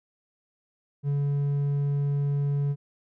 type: tone with hard clipping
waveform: sine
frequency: 142.4 Hz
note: C#3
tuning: 47 cents sharp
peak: -24 dBFS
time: 1.03-2.76 s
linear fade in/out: 50 ms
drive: 3 dB
effects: none